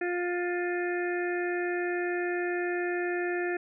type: harmonic tone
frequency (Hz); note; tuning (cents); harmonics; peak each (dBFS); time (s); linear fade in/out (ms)
352.7; F4; +17; 1 / 2 / 4 / 5 / 6 / 7; -29 / -37 / -41 / -35 / -45 / -43; 0.01-3.57; 5
effects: none